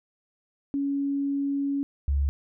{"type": "tone pair in turn", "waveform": "sine", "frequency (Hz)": [279.8, 70.17], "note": ["C#4", "C#2"], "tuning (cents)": [16, 22], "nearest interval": "2 octaves", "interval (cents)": 2394, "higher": "first", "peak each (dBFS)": [-24, -21], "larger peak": "second", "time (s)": [[0.74, 1.83], [2.08, 2.29]], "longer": "first", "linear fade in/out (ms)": 0, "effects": []}